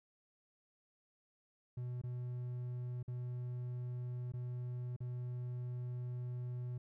triangle tone with dropouts, 123.47 Hz, B2, in tune, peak -37 dBFS, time 1.77-6.78 s, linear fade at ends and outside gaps 5 ms, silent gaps 2.016-2.036 / 3.029-3.079 / 4.321-4.336 / 4.964-5.004 s, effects none

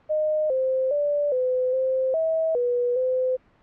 sine tone with pitch steps, 615 / 522 / 583 / 508 / 522 / 645 / 487.3 / 512 Hz, D#5 / C5 / D5 / B4 / C5 / E5 / B4 / C5, -20 / -4 / -13 / +49 / -4 / -38 / -23 / -38 cents, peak -20 dBFS, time 0.09-3.37 s, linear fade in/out 20 ms, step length 410 ms, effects pink hiss -59 dBFS RMS until 3.62 s + low-pass 2000 Hz 12 dB/octave

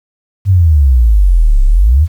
sine exponential two-way sweep, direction down then up, 100.9 to 32.46 to 88.4 Hz, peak -4 dBFS, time 0.45-2.08 s, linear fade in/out 50 ms, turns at 1.64 s, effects 7-bit

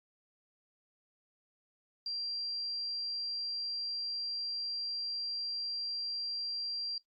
sine tone, 4738 Hz, D8, 14 cents sharp, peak -35 dBFS, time 2.06-6.98 s, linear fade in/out 2 ms, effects noise-tail reverb RT60 0.1 s tail -18 dB re dry + Opus 32 kbps

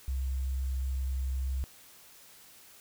sine tone with sample-and-hold, 65.8 Hz, C2, 10 cents sharp, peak -29 dBFS, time 0.08-1.64 s, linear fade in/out 0 ms, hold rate 7350 Hz, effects white hiss -55 dBFS RMS until 2.8 s

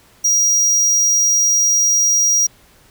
square tone, 5730 Hz, F8, 44 cents sharp, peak -12 dBFS, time 0.24-2.47 s, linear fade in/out 10 ms, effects pink hiss -50 dBFS RMS until 2.9 s

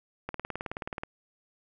click train, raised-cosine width 0.5 ms, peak -19 dBFS, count 15, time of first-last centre 0.29-1.035 s, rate 18.8 Hz, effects none

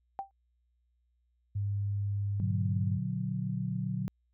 sine tone with exponential decay, 784 Hz, G5, in tune, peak -29 dBFS, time 0.19-0.31 s, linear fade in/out 0 ms, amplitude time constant 25 ms
sine tone, 101 Hz, G#2, 48 cents flat, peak -29 dBFS, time 1.55-2.98 s, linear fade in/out 10 ms
sine chord, Bb augmented, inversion none, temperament equal with one note detuned, 119.61 / 146.83 / 185 Hz, Bb2 / D3 / F#3, +45 / 0 / 0 cents, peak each -35 / -36 / -34 dBFS, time 2.4-4.08 s, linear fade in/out 0 ms
effects added 60 Hz sine -70 dBFS peak until 4.33 s

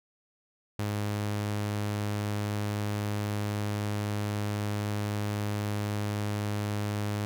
sawtooth tone, 103.83 Hz, G#2, in tune, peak -25 dBFS, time 0.79-7.25 s, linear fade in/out 0 ms, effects none

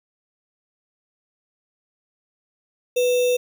sine tone with sample-and-hold, 493.9 Hz, B4, in tune, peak -16 dBFS, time 2.96-3.37 s, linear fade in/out 10 ms, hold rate 3150 Hz, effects none

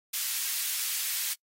white high-pass noise, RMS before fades -31 dBFS, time 0.13-1.34 s, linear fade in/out 10 ms, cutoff 2100 Hz, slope 12 dB/octave, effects noise-tail reverb RT60 0.1 s tail -25 dB re dry + AAC 48 kbps

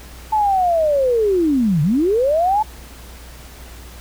sine linear two-way sweep, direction down then up, 880 to 138.8 to 880 Hz, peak -13 dBFS, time 0.32-2.63 s, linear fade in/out 10 ms, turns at 1.82 s, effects added 60 Hz sine -37 dBFS peak until 4 s + pink hiss -41 dBFS RMS until 4 s

